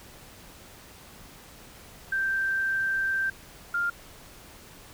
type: tone pair in turn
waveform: sine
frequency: 1568 / 1399.5 Hz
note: G6 / F6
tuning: 0 / +3 cents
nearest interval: major second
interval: 197 cents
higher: first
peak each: -24 / -24 dBFS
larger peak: neither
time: 2.12-3.3 / 3.74-3.9 s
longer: first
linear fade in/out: 5 ms
effects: pink hiss -49 dBFS RMS until 4.93 s